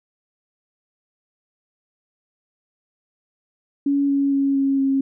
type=tone with pitch steps; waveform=sine; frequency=281.2 / 278.6 / 276.1 / 273.5 / 271 Hz; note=C#4 / C#4 / C#4 / C#4 / C#4; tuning=+25 / +9 / -7 / -23 / -39 cents; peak=-16 dBFS; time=3.86-5.01 s; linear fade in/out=5 ms; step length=230 ms; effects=none